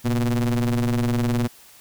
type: ring-modulated tone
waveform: square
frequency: 61.9 Hz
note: B1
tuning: 5 cents sharp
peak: -17 dBFS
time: 0.04-1.48 s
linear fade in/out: 20 ms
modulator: 176 Hz
effects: white hiss -49 dBFS RMS until 1.8 s